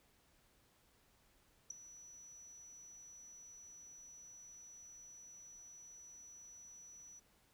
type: tone with ADSR envelope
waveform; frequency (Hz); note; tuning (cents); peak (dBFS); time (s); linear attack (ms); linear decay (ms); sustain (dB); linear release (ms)
sine; 5910; F#8; -3; -37; 1.7-7.2; 7; 5; -17; 16
effects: pink hiss -72 dBFS RMS until 7.53 s